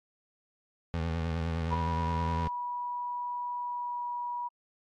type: tone with vibrato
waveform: 25% pulse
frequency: 82.41 Hz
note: E2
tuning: in tune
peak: -26 dBFS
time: 0.94-2.48 s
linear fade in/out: 0 ms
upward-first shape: sine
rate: 9.7 Hz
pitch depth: 47 cents each way
type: tone with pitch glide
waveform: sine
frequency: 974 to 967.8 Hz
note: B5 to B5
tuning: -24 to -35 cents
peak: -32 dBFS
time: 1.7-4.49 s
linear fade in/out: 20 ms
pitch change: -11 cents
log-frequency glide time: 3.58-4.04 s
effects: low-pass 4000 Hz 12 dB/octave + AAC 64 kbps